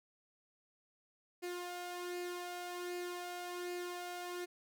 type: tone with flanger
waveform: sawtooth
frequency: 354.8 Hz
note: F4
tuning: 27 cents sharp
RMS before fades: -43 dBFS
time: 1.42-4.46 s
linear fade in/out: 20 ms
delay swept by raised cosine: 0.42 to 1.52 ms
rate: 1.3 Hz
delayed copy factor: +0.5
effects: none